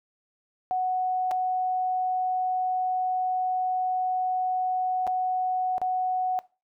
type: tone with dropouts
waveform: sine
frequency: 740 Hz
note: F#5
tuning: in tune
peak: -23 dBFS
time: 0.71-6.39 s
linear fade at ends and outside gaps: 0 ms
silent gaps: 1.311-1.315 / 5.068-5.075 / 5.781-5.816 s
effects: noise-tail reverb RT60 0.3 s tail -20 dB re dry